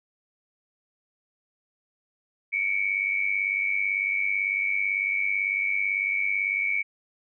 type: tone pair together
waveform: sine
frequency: 2217 / 2315 Hz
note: C#7 / D7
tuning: 0 / -25 cents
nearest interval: minor second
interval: 75 cents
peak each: -26 dBFS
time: 2.52-6.83 s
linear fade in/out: 20 ms
effects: none